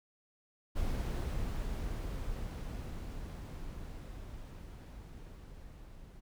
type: noise with level ramp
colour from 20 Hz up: brown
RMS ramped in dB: -34 to -52 dBFS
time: 0.75-6.21 s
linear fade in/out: 20 ms
effects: none